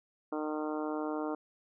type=harmonic tone; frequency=153 Hz; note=D#3; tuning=29 cents flat; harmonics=2 / 3 / 4 / 5 / 6 / 7 / 8 / 9; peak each=-35 / -39 / -41 / -43 / -45 / -46 / -47 / -48 dBFS; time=0.32-1.35 s; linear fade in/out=5 ms; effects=none